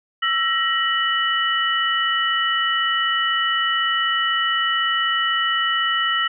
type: tone cluster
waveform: sine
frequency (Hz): 1332 / 1894 / 2967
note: E6 / A#6 / F#7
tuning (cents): +18 / +27 / +4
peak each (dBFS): -22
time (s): 0.22-6.28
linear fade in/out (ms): 10
effects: none